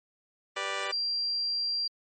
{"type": "chord", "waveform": "10% pulse", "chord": "G major", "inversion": "none", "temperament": "just", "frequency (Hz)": [392, 490, 588], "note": ["G4", "B4", "D5"], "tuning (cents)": [0, -14, 2], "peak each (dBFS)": [-29, -29, -26], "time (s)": [0.56, 0.92], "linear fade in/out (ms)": 10}
{"type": "tone", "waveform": "sine", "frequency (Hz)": 4741, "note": "D8", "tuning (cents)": 16, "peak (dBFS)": -27, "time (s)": [0.92, 1.88], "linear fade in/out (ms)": 10}
{"effects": ["low-pass 10000 Hz 12 dB/octave", "MP3 32 kbps"]}